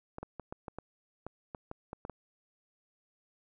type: clicks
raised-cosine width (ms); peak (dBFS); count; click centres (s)
1; -26; 12; 0.184 / 0.23 / 0.397 / 0.525 / 0.682 / 0.786 / 1.266 / 1.548 / 1.714 / 1.931 / 2.051 / 2.097
effects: none